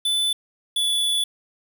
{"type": "tone pair in turn", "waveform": "square", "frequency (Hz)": [3500, 3444], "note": ["A7", "A7"], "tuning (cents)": [-10, -38], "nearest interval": "unison", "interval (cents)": 28, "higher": "first", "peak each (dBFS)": -20, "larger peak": "neither", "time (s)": [[0.05, 0.33], [0.76, 1.24]], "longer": "second", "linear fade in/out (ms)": 5, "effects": ["8-bit"]}